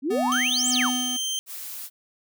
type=exponential two-way sweep; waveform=sine; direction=up then down; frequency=246.9 to 8372 to 687 Hz; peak=-22 dBFS; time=0.02-0.91 s; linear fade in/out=50 ms; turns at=0.69 s
type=tone with tremolo; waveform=square; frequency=250 Hz; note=B3; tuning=21 cents sharp; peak=-25 dBFS; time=0.1-1.17 s; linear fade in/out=10 ms; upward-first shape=sine; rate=1.7 Hz; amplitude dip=60%
type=tone; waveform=25% pulse; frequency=3136 Hz; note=G7; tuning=in tune; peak=-22 dBFS; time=0.32-1.39 s; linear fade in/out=0 ms
type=noise; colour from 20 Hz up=blue; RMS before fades=-36 dBFS; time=1.46-1.9 s; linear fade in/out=50 ms
effects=none

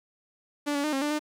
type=tone with pitch steps; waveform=sawtooth; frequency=291.5 / 284.4 / 303.9 / 269.7 / 295.5 / 301.8 Hz; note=D4 / C#4 / D#4 / C#4 / D4 / D4; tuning=-13 / +45 / -41 / -47 / +11 / +47 cents; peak=-22 dBFS; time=0.66-1.194 s; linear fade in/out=20 ms; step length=89 ms; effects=low-pass 11000 Hz 12 dB/octave + 10-bit

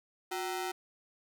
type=ring-modulated tone; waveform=sawtooth; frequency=563 Hz; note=C#5; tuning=27 cents sharp; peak=-27 dBFS; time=0.31-0.72 s; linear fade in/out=10 ms; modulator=201 Hz; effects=none

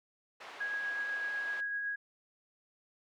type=band-pass noise; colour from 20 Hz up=pink; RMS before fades=-49 dBFS; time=0.4-1.61 s; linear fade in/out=10 ms; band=700 to 2800 Hz; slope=12 dB/octave
type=tone with tremolo; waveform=sine; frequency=1652 Hz; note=G#6; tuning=10 cents flat; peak=-32 dBFS; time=0.6-1.96 s; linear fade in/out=10 ms; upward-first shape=triangle; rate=8 Hz; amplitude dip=30%
effects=none

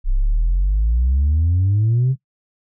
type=exponential sweep; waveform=sine; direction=up; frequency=30.69 to 136.7 Hz; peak=-12 dBFS; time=0.04-2.16 s; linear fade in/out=50 ms; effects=noise-tail reverb RT60 0.1 s tail -18 dB re dry + tanh soft clip ceiling -11 dBFS

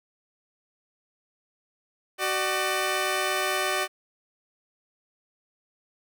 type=tone pair together; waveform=10% pulse; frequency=376.6 / 599.2 Hz; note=F#4 / D5; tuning=+31 / +35 cents; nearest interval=minor sixth; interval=804 cents; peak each=-19 dBFS; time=2.18-3.88 s; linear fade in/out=50 ms; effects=none

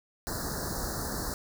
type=band-stop noise; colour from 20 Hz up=pink; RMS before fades=-34 dBFS; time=0.27-1.34 s; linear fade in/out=0 ms; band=1800 to 4100 Hz; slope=96 dB/octave; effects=none

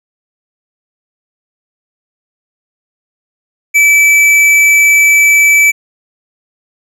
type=tone with tanh clipping; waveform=sine; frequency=2309 Hz; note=D7; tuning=30 cents flat; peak=-6 dBFS; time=3.74-5.72 s; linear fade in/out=20 ms; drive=14 dB; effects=none

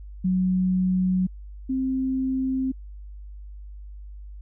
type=tone pair in turn; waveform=sine; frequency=184.8 / 262.2 Hz; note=F#3 / C4; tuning=-2 / +4 cents; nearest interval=tritone; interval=606 cents; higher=second; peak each=-19 / -22 dBFS; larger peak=first; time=0.24-1.27 / 1.69-2.72 s; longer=neither; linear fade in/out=10 ms; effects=added 50 Hz sine -37 dBFS peak until 4.41 s

